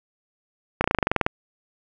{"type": "slowing click train", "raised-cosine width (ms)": 0.5, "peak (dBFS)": -4, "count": 12, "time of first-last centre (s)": [0.81, 1.265], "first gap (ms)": 32, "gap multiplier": 1.05, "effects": []}